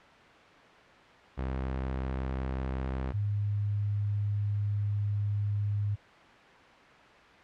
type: tone pair in turn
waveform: sawtooth / sine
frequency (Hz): 65.41 / 102.76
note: C2 / G#2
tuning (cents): 0 / -18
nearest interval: minor sixth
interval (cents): 782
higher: second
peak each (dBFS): -27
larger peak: neither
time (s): 1.37-3.13 / 3.13-5.96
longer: second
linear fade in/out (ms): 20
effects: white hiss -53 dBFS RMS until 7.43 s + low-pass 2000 Hz 12 dB/octave